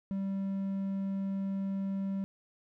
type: tone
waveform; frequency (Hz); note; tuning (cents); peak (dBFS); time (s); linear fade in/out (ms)
triangle; 194.8; G3; -11; -29; 0.11-2.24; 0
effects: none